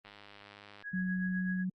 click train, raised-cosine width 0.3 ms, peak -35 dBFS, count 80, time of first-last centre 0.05-0.825 s, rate 102 Hz
sine tone with tremolo, 1661.2 Hz, G#6, in tune, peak -36 dBFS, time 0.83-1.65 s, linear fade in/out 50 ms, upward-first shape sine, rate 7.8 Hz, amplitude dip 60%
sine tone, 185 Hz, F#3, in tune, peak -31 dBFS, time 0.93-1.7 s, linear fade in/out 10 ms
effects Opus 24 kbps

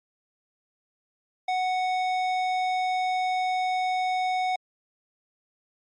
square tone, 740 Hz, F#5, in tune, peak -24 dBFS, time 1.48-4.56 s, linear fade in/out 5 ms, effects low-pass 4000 Hz 12 dB/octave + MP3 48 kbps

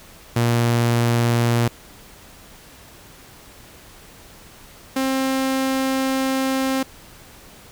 sawtooth tone pair in turn, 118.2 / 265.4 Hz, A#2 / C4, +24 / +25 cents, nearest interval octave + major second, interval 1401 cents, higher second, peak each -12 / -15 dBFS, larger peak first, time 0.36-1.68 / 4.96-6.83 s, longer second, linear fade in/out 5 ms, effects pink hiss -45 dBFS RMS until 7.71 s

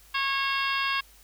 harmonic tone with a mistuned harmonic, 547 Hz, C#5, 23 cents flat, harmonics 2 / 3 / 4 / 5 / 6 / 7 / 8 / 9, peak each -29 / -31 / -34 / -31 / -35 / -39 / -41 / -39 dBFS, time 0.14-1.01 s, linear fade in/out 10 ms, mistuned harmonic 7, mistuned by -71 cents, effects added 50 Hz sine -56 dBFS peak until 1.23 s + white hiss -56 dBFS RMS until 1.23 s

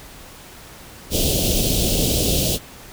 pink band-stop noise, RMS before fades -19 dBFS, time 1.1-2.59 s, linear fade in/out 50 ms, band 660 to 2800 Hz, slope 48 dB/octave, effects pink hiss -41 dBFS RMS until 2.92 s

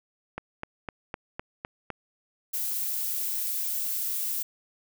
click train, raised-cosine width 0.5 ms, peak -18 dBFS, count 7, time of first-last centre 0.38-1.903 s, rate 3.94 Hz
violet noise, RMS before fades -30 dBFS, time 2.53-4.43 s, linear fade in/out 10 ms
effects none

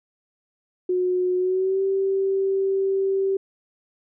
sine tone with pitch glide, 363.9 to 387.8 Hz, F#4 to G4, -29 to -19 cents, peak -19 dBFS, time 0.89-3.37 s, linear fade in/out 5 ms, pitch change +110 cents, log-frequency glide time 1.37-1.82 s, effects none

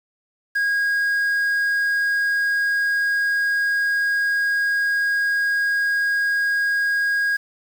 triangle tone with quantisation, 1637 Hz, G#6, 25 cents flat, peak -16 dBFS, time 0.55-7.37 s, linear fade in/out 10 ms, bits 7, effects none

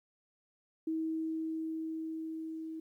sine tone with level ramp, 320.4 Hz, E4, 49 cents flat, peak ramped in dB -31 to -39 dBFS, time 0.87-2.8 s, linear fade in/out 5 ms, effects 12-bit

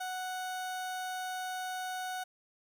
30% pulse tone, 740 Hz, F#5, in tune, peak -33 dBFS, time 0-2.24 s, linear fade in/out 10 ms, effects none

